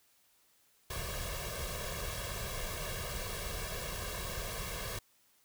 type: noise with comb filter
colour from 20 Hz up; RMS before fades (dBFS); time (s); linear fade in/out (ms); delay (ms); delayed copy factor
pink; -39; 0.9-4.99; 5; 1.8; +0.85
effects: white hiss -69 dBFS RMS until 5.44 s